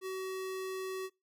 square tone, 377.6 Hz, F#4, 35 cents sharp, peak -37 dBFS, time 0.01-1.1 s, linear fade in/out 50 ms, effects noise-tail reverb RT60 0.2 s tail -21 dB re dry

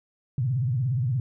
sine tone with vibrato, 125.7 Hz, B2, 31 cents sharp, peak -22 dBFS, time 0.38-1.2 s, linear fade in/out 2 ms, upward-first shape sine, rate 17 Hz, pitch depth 210 cents each way, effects none

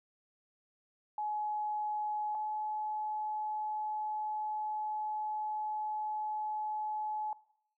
sine tone pair in turn, 846 / 853.9 Hz, G#5 / G#5, +32 / +48 cents, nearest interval unison, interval 16 cents, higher second, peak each -33 / -33 dBFS, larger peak neither, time 1.18-2.35 / 2.35-7.33 s, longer second, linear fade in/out 2 ms, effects noise-tail reverb RT60 0.7 s tail -19 dB re dry

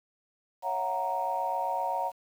sine chord, F# dominant seventh, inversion second, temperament equal with one note detuned, 554.4 / 672.3 / 740 / 932.3 Hz, C#5 / E5 / F#5 / A#5, 0 / +34 / 0 / 0 cents, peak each -36 / -36 / -32 / -30 dBFS, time 0.62-2.12 s, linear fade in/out 50 ms, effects tanh soft clip ceiling -18 dBFS + 9-bit

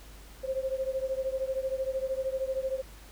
sine beating tone pair, 524 / 537 Hz, C5 / C5, +2 / +45 cents, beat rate 13 Hz, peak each -31 / -33 dBFS, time 0.43-2.82 s, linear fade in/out 20 ms, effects added 50 Hz sine -48 dBFS peak until 3.11 s + pink hiss -53 dBFS RMS until 3.11 s

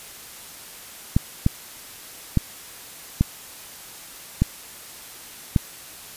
clicks, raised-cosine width 5 ms, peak -4 dBFS, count 6, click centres 1.165 / 1.464 / 2.373 / 3.21 / 4.42 / 5.562 s, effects white hiss -41 dBFS RMS until 6.16 s + resampled to 32000 Hz

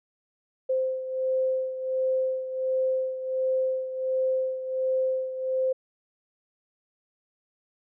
sine beating tone pair, 520 / 521.4 Hz, C5 / C5, -11 / -6 cents, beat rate 1.4 Hz, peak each -25 / -31 dBFS, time 0.69-5.73 s, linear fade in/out 10 ms, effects none

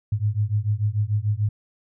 sine beating tone pair, 101.8 / 108.6 Hz, G#2 / A2, -34 / -22 cents, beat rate 6.8 Hz, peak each -23 dBFS, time 0.12-1.49 s, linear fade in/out 5 ms, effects none

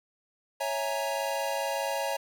square chord, A# half-diminished seventh, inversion first, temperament equal, 554.4 / 659.3 / 830.6 / 932.3 Hz, C#5 / E5 / G#5 / A#5, 0 / 0 / 0 / 0 cents, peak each -33 / -36 / -36 / -36 dBFS, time 0.6-2.17 s, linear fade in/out 10 ms, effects none

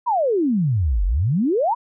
sine exponential two-way sweep, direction down then up, 1022 to 42.97 to 1022 Hz, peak -16 dBFS, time 0.06-1.75 s, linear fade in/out 20 ms, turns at 1.05 s, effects none

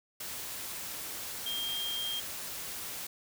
sine tone in noise, 3208 Hz, G7, 39 cents sharp, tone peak -33 dBFS, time 1.46-2.2 s, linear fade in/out 5 ms, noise white, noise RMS -40 dBFS, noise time 0.2-3.07 s, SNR +4 dB, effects none

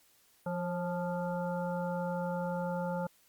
harmonic tone with a mistuned harmonic, 174.61 Hz, F3, in tune, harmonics 1 / 3 / 5 / 7 / 8, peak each -35 / -36 / -39 / -51 / -46 dBFS, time 0.46-3.07 s, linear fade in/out 5 ms, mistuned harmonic 3, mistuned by +39 cents, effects white hiss -66 dBFS RMS until 3.28 s + Opus 48 kbps

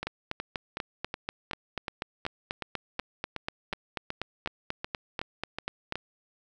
two click trains, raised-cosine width 0.3 ms, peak -17 / -15 dBFS, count 17 / 25, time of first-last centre 0.03-5.956 / 0.07-5.924 s, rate 2.7 / 4.1 Hz, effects none

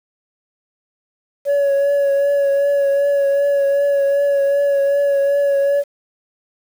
sine tone with vibrato, 562 Hz, C#5, 24 cents sharp, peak -10 dBFS, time 1.45-5.84 s, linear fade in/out 50 ms, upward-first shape triangle, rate 2.6 Hz, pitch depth 26 cents each way, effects tanh soft clip ceiling -12 dBFS + 7-bit

